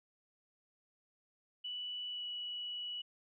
sine tone with pitch glide, 2961 to 2939 Hz, F#7 to F#7, +1 to -12 cents, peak -39 dBFS, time 1.64-3.02 s, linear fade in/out 10 ms, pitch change -13 cents, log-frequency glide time 2.09-2.24 s, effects none

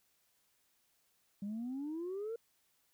sine exponential sweep, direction up, 196 to 470 Hz, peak -36 dBFS, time 1.42-2.36 s, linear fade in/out 5 ms, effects tanh soft clip ceiling -35 dBFS + white hiss -75 dBFS RMS until 2.93 s

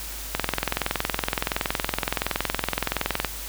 click train, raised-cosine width 0.3 ms, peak -6 dBFS, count 63, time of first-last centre 0.35-3.247 s, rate 21.4 Hz, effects added 50 Hz sine -37 dBFS peak until 3.48 s + white hiss -36 dBFS RMS until 3.48 s

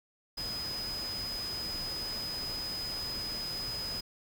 sine tone in noise, 5010 Hz, D#8, 11 cents sharp, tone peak -35 dBFS, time 0.37-4.01 s, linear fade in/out 10 ms, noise pink, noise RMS -43 dBFS, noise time 0.37-4.01 s, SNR +5 dB, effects none

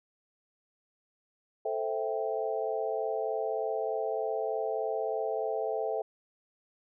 sine chord, A minor seventh, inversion none, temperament equal, 440 / 523.3 / 659.3 / 784 Hz, A4 / C5 / E5 / G5, 0 / 0 / 0 / 0 cents, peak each -33 / -36 / -34 / -37 dBFS, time 1.65-6.02 s, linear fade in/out 5 ms, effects none

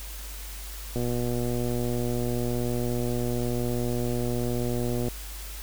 click train, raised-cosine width 2 ms, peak -17 dBFS, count 500, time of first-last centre 0.96-5.084 s, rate 121 Hz, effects added 50 Hz sine -37 dBFS peak until 5.62 s + white hiss -42 dBFS RMS until 5.62 s

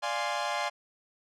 sawtooth chord, D half-diminished seventh, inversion none, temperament equal, 587.3 / 698.5 / 830.6 / 1046.5 Hz, D5 / F5 / Ab5 / C6, 0 / 0 / 0 / 0 cents, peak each -32 / -31 / -30 / -31 dBFS, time 0.02-0.7 s, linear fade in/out 20 ms, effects low-pass 6000 Hz 12 dB/octave

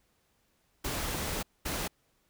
pink noise bursts at uneven times, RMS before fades -34 dBFS, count 2, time 0.84-1.43 / 1.65-1.88 s, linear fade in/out 10 ms, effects pink hiss -72 dBFS RMS until 2.29 s

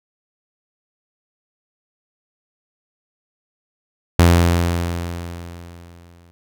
sawtooth tone with exponential decay, 86 Hz, F2, 26 cents flat, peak -4 dBFS, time 4.19-6.31 s, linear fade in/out 0 ms, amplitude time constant 460 ms, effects none

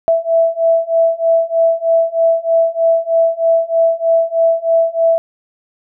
sine beating tone pair, 659.3 / 662.5 Hz, E5 / E5, 0 / +9 cents, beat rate 3.2 Hz, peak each -14 / -13 dBFS, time 0.08-5.18 s, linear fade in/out 0 ms, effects none

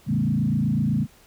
sine tone with frequency modulation, 179.6 Hz, F3, 49 cents sharp, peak -19 dBFS, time 0.06-1.07 s, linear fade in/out 50 ms, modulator 28 Hz, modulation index 2.2, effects pink hiss -54 dBFS RMS until 1.26 s

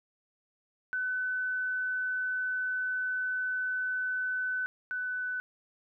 sine tone pair in turn, 1507 / 1498.8 Hz, F#6 / F#6, +31 / +22 cents, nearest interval unison, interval 9 cents, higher first, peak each -29 / -31 dBFS, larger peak first, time 0.93-4.66 / 4.91-5.4 s, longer first, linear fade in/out 0 ms, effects none

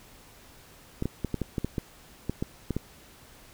clicks, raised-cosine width 3 ms, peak -15 dBFS, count 12, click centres 1.024 / 1.056 / 1.247 / 1.343 / 1.417 / 1.582 / 1.646 / 1.782 / 2.296 / 2.425 / 2.707 / 2.766 s, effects pink hiss -53 dBFS RMS until 3.53 s

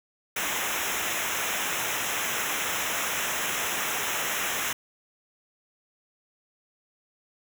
pink noise with comb filter, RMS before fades -29 dBFS, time 0.36-4.73 s, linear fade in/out 5 ms, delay 0.22 ms, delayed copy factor -1, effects none

